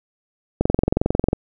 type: click train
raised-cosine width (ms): 2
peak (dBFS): -3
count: 17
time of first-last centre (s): 0.61-1.331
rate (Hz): 22.2
effects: none